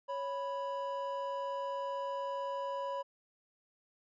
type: tone pair together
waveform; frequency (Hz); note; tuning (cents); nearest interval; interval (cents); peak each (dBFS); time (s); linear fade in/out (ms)
triangle; 554.4 / 987.8; C#5 / B5; 0 / 0; minor seventh; 1000; -36 / -36; 0.08-3.03; 20
effects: resampled to 16000 Hz